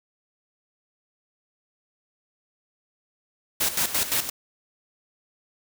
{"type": "noise with tremolo", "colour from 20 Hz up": "white", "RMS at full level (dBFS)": -23, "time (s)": [3.6, 4.3], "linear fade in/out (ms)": 10, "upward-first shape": "square", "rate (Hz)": 5.8, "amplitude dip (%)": 70, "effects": []}